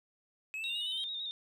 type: linear sweep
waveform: triangle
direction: up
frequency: 2540 to 3208 Hz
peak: -35 dBFS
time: 0.54-1.04 s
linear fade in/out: 0 ms
type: tone with vibrato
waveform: sine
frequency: 3709 Hz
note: A#7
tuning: 9 cents flat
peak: -36 dBFS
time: 0.64-1.31 s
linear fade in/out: 0 ms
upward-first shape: square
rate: 8.9 Hz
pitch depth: 40 cents each way
effects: none